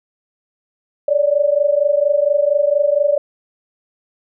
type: tone pair together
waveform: sine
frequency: 567.7 / 592 Hz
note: C#5 / D5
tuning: +41 / +14 cents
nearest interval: minor second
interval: 73 cents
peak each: -15 dBFS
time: 1.08-3.18 s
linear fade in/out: 5 ms
effects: none